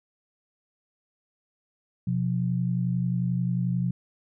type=tone pair together; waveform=sine; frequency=126.2 / 177.46 Hz; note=B2 / F3; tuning=+38 / +28 cents; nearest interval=tritone; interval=590 cents; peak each=-26 dBFS; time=2.07-3.91 s; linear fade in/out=5 ms; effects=none